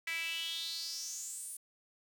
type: tone with high-pass filter sweep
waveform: sawtooth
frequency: 329.6 Hz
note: E4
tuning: in tune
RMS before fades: -40 dBFS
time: 0.07-1.57 s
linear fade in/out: 5 ms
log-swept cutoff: 2100 to 10000 Hz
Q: 6.3
effects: none